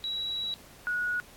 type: tone pair in turn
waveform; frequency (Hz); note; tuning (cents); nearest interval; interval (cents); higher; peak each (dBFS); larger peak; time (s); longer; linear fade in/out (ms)
sine; 3893 / 1458.2; B7 / F#6; -26 / -26; octave + perfect fourth; 1700; first; -30 / -27; second; 0.04-0.54 / 0.87-1.2; first; 0
effects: pink hiss -53 dBFS RMS until 1.36 s + AAC 64 kbps